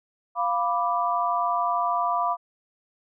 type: chord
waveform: sine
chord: B diminished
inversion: second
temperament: equal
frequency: 698.5 / 987.8 / 1174.7 Hz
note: F5 / B5 / D6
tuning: 0 / 0 / 0 cents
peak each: -26 dBFS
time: 0.35-2.37 s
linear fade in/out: 50 ms
effects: none

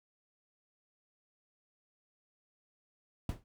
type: noise with exponential decay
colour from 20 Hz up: brown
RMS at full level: -32 dBFS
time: 3.29-3.44 s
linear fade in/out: 2 ms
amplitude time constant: 31 ms
effects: none

